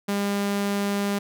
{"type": "tone", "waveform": "sawtooth", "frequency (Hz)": 201.4, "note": "G3", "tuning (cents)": 47, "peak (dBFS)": -19, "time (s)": [0.08, 1.19], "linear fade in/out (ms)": 10, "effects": []}